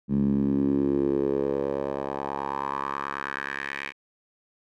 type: tone with band-pass filter sweep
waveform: 10% pulse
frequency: 69.3 Hz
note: C#2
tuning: in tune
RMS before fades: -27 dBFS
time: 0.08-3.93 s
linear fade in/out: 50 ms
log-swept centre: 190 to 2200 Hz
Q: 3.5
effects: none